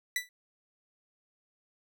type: tone with exponential decay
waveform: sawtooth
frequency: 1975.5 Hz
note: B6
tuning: in tune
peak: -22 dBFS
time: 0.16-0.29 s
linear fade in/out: 2 ms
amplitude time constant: 28 ms
effects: none